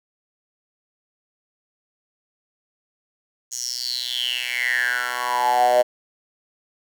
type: tone with high-pass filter sweep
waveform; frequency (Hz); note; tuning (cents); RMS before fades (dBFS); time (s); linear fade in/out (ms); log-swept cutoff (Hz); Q
10% pulse; 123.47; B2; 0; -22; 3.51-5.83; 20; 6500 to 600; 9.1
effects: none